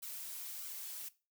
blue noise with flanger, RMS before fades -45 dBFS, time 0.02-1.09 s, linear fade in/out 10 ms, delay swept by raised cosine 1.1 to 4.5 ms, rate 1.6 Hz, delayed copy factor -0.5, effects noise-tail reverb RT60 0.3 s tail -18 dB re dry

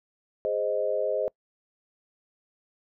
sine chord, Ab major, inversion none, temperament equal, 415.3 / 523.3 / 622.3 Hz, Ab4 / C5 / Eb5, 0 / 0 / 0 cents, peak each -31 / -28 / -28 dBFS, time 0.45-1.28 s, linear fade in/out 0 ms, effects noise-tail reverb RT60 0.1 s tail -25 dB re dry

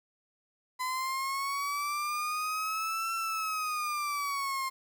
35% pulse linear two-way sweep, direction up then down, 1011 to 1347 to 1056 Hz, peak -29 dBFS, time 0.79-4.7 s, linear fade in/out 20 ms, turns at 3.14 s, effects 10-bit

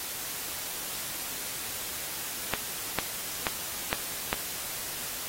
clicks, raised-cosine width 0.3 ms, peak -9 dBFS, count 5, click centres 2.537 / 2.987 / 3.468 / 3.929 / 4.329 s, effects white hiss -36 dBFS RMS until 5.28 s + AAC 48 kbps

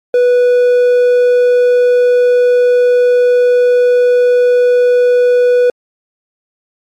triangle tone, 491.8 Hz, B4, 7 cents flat, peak -4 dBFS, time 0.14-5.7 s, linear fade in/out 2 ms, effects MP3 96 kbps

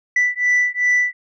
sine beating tone pair, 1975.5 / 1978.1 Hz, B6 / B6, 0 / +2 cents, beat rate 2.6 Hz, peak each -16 dBFS, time 0.16-1.13 s, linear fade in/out 5 ms, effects tanh soft clip ceiling -11 dBFS

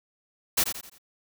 white noise with echo, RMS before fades -22 dBFS, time 0.57-0.64 s, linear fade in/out 10 ms, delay 86 ms, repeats 4, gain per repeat -8 dB, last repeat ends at 0.984 s, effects none

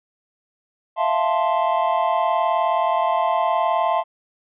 triangle chord, F major seventh, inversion third, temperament equal, 659.3 / 698.5 / 880 / 1046.5 Hz, E5 / F5 / A5 / C6, 0 / 0 / 0 / 0 cents, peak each -21 dBFS, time 0.96-4.04 s, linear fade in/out 50 ms, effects resampled to 8000 Hz

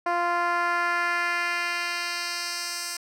10% pulse tone with band-pass filter sweep, 347.4 Hz, F4, 9 cents flat, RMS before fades -27 dBFS, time 0.06-2.97 s, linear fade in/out 5 ms, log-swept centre 780 to 7300 Hz, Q 1.2, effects none

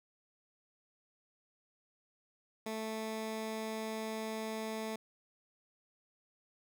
15% pulse tone, 220 Hz, A3, in tune, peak -31 dBFS, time 2.66-4.96 s, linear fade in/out 5 ms, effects none

